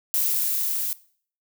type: noise with level ramp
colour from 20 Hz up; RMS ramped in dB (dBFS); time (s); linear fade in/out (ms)
violet; -22 to -27; 0.14-0.93; 0
effects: noise-tail reverb RT60 0.5 s tail -19 dB re dry